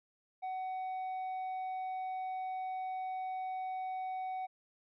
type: tone with tanh clipping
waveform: triangle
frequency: 750 Hz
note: F#5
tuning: 23 cents sharp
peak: -37 dBFS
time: 0.42-4.47 s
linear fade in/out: 20 ms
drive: 9 dB
effects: none